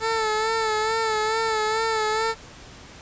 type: tone with vibrato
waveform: 15% pulse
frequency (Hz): 440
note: A4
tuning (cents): 0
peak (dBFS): -15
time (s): 0-2.35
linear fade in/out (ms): 50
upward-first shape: sine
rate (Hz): 2.3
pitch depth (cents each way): 43
effects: pink hiss -44 dBFS RMS until 3.01 s + resampled to 16000 Hz